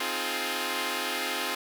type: chord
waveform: 5% pulse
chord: F minor seventh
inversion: second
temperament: equal with one note detuned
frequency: 261.6 / 311.1 / 349.2 / 421.3 Hz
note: C4 / Eb4 / F4 / Ab4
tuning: 0 / 0 / 0 / +25 cents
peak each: -23 / -26 / -22 / -22 dBFS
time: 0-1.55 s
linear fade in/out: 5 ms
effects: none